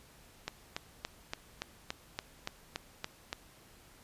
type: click train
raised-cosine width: 0.2 ms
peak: -18 dBFS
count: 11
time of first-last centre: 0.48-3.329 s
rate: 3.51 Hz
effects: pink hiss -59 dBFS RMS until 4.03 s + resampled to 32000 Hz